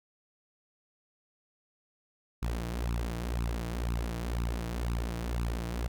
sawtooth tone with flanger, 58.27 Hz, A#1, in tune, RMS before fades -33 dBFS, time 2.42-5.88 s, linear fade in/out 10 ms, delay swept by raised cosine 0.75 to 6.35 ms, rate 2 Hz, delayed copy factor +0.8, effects none

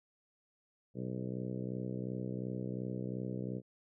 harmonic tone with a mistuned harmonic, 62.8 Hz, B1, 30 cents sharp, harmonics 2 / 3 / 4 / 5 / 6 / 7 / 8 / 9 / 10, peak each -41 / -41 / -46 / -46 / -48 / -47 / -49 / -57 / -61 dBFS, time 0.94-3.62 s, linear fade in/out 50 ms, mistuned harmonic 9, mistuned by +16 cents, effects none

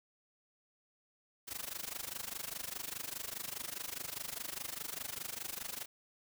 white noise with amplitude modulation, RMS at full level -39 dBFS, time 1.47-5.86 s, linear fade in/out 20 ms, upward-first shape sine, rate 24.9 Hz, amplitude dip 90%, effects none

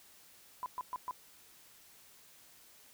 sine tone bursts, 1001 Hz, B5, 23 cents sharp, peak -35 dBFS, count 4, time 0.63-1.11 s, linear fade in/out 0 ms, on 30 ms, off 120 ms, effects white hiss -60 dBFS RMS until 2.93 s

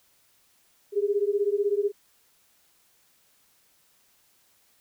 sine beating tone pair, 399.2 / 415.2 Hz, G4 / G#4, +32 / 0 cents, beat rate 16 Hz, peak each -25 dBFS, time 0.92-1.92 s, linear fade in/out 50 ms, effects white hiss -64 dBFS RMS until 4.8 s

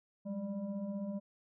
sine tone with frequency modulation, 203.2 Hz, G#3, 38 cents flat, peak -36 dBFS, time 0.25-1.2 s, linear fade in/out 20 ms, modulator 391 Hz, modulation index 0.76, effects none

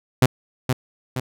sawtooth tone with echo, 128 Hz, C3, 38 cents flat, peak -7 dBFS, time 0.22-0.26 s, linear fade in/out 5 ms, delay 470 ms, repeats 2, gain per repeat -6 dB, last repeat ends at 1.2 s, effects none

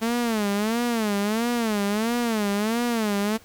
sawtooth tone with vibrato, 220 Hz, A3, in tune, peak -18 dBFS, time 0.01-3.38 s, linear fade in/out 20 ms, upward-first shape sine, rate 1.5 Hz, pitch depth 160 cents each way, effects pink hiss -52 dBFS RMS until 3.44 s

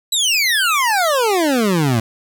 25% pulse exponential sweep, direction down, 4001 to 108.5 Hz, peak -10 dBFS, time 0.12-2 s, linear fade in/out 5 ms, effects 8-bit

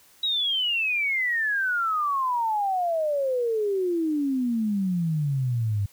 sine exponential sweep, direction down, 3874 to 98 Hz, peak -22 dBFS, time 0.23-5.86 s, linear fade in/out 5 ms, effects white hiss -56 dBFS RMS until 5.92 s

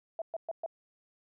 sine tone bursts, 659.3 Hz, E5, in tune, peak -32 dBFS, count 4, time 0.19-0.662 s, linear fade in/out 2 ms, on 28 ms, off 120 ms, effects none

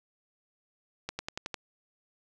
accelerating click train, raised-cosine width 0.2 ms, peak -17 dBFS, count 6, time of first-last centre 1.09-1.542 s, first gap 100 ms, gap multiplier 0.95, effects none

